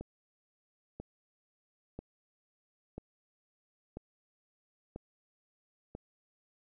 click train, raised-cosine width 2 ms, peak -28 dBFS, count 7, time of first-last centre 0.01-5.951 s, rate 1.01 Hz, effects none

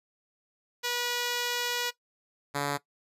5% pulse tone pair in turn, 484.9 / 142.92 Hz, B4 / D3, -32 / -47 cents, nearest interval octave + major sixth, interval 2115 cents, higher first, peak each -17 dBFS, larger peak neither, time 0.83-1.91 / 2.54-2.78 s, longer first, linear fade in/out 20 ms, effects noise-tail reverb RT60 0.1 s tail -17 dB re dry + resampled to 32000 Hz

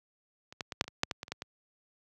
clicks, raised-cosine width 0.2 ms, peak -29 / -18 / -19 / -6 / -29 / -24 / -8 / -15 / -20 / -29 / -18 / -20 dBFS, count 12, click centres 0.525 / 0.608 / 0.722 / 0.811 / 0.842 / 0.88 / 1.034 / 1.112 / 1.231 / 1.281 / 1.32 / 1.421 s, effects high-pass 80 Hz 12 dB/octave

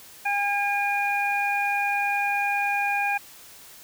harmonic tone, 810 Hz, G#5, 43 cents flat, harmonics 1 / 2 / 3, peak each -25 / -29 / -26 dBFS, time 0.25-3.18 s, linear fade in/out 10 ms, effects white hiss -47 dBFS RMS until 3.83 s

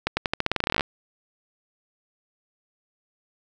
accelerating click train, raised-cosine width 0.3 ms, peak -6 dBFS, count 18, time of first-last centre 0.07-0.808 s, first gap 100 ms, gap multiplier 0.88, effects none

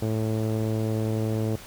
sawtooth tone with low-pass filter, 110 Hz, A2, in tune, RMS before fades -26 dBFS, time 0.02-1.56 s, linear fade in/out 5 ms, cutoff 500 Hz, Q 1.7, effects pink hiss -44 dBFS RMS until 1.66 s

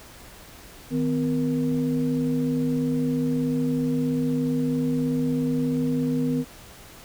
sine tone cluster, 156.6 / 253.5 / 470.1 Hz, D#3 / B3 / A#4, +11 / +45 / +15 cents, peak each -27 / -22 / -31 dBFS, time 0.9-6.45 s, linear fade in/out 50 ms, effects tanh soft clip ceiling -12 dBFS + pink hiss -46 dBFS RMS until 7.04 s

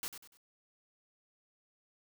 white noise with echo, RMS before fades -39 dBFS, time 0.03-0.08 s, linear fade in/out 0 ms, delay 97 ms, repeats 3, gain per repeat -9 dB, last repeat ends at 0.371 s, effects none

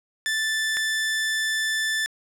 sawtooth tone pair in turn, 1760 / 1760 Hz, A6 / A6, 0 / 0 cents, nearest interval unison, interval 0 cents, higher neither, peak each -19 dBFS, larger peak neither, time 0.26-0.77 / 0.77-2.06 s, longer second, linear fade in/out 0 ms, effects low-pass 11000 Hz 12 dB/octave + 10-bit

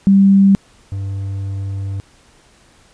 sine / triangle tone pair in turn, 196 / 98 Hz, G3 / G2, 0 / 0 cents, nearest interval octave, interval 1200 cents, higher first, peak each -6 / -18 dBFS, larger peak first, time 0.07-0.55 / 0.92-2 s, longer second, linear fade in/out 0 ms, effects pink hiss -50 dBFS RMS until 2.93 s + resampled to 22050 Hz

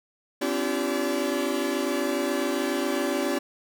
45% pulse tone cluster, 259.2 / 286.5 / 339.4 / 388.7 / 574 Hz, C4 / D4 / F4 / G4 / D5, -16 / -43 / -49 / -15 / -40 cents, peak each -31 dBFS, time 0.41-3.39 s, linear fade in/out 10 ms, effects none

